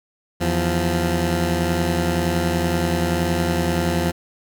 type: tone pair together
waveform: 15% pulse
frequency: 82 / 174.61 Hz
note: E2 / F3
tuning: -9 / 0 cents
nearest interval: octave + minor second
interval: 1309 cents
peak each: -15 dBFS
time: 0.4-4.12 s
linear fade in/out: 20 ms
effects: none